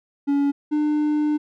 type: tone pair in turn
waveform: triangle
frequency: 282.9 / 300 Hz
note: C#4 / D4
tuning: +35 / +37 cents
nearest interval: minor second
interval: 102 cents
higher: second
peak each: -15 / -16 dBFS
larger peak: first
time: 0.27-0.52 / 0.71-1.38 s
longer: second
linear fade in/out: 20 ms
effects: none